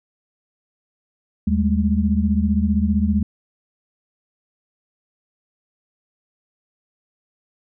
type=tone cluster; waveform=sine; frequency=78.2 / 199 / 214.3 Hz; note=D#2 / G3 / A3; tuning=+9 / +26 / -45 cents; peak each=-20 dBFS; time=1.47-3.23 s; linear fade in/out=5 ms; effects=none